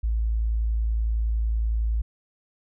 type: tone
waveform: sine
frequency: 55.4 Hz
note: A1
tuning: 13 cents sharp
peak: -21 dBFS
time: 0.03-2.02 s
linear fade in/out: 10 ms
effects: none